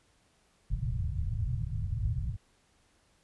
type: low-pass noise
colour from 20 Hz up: white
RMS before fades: -32 dBFS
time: 0.7-2.37 s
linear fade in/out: 20 ms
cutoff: 140 Hz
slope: 48 dB/octave
effects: pink hiss -68 dBFS RMS until 3.23 s + resampled to 24000 Hz